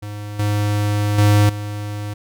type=tone with level steps; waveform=square; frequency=103.83 Hz; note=G#2; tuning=in tune; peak=-28 / -17 / -11 / -25 dBFS; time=0.02-2.14 s; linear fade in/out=10 ms; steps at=0.39 / 1.18 / 1.49 s; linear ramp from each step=5 ms; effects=none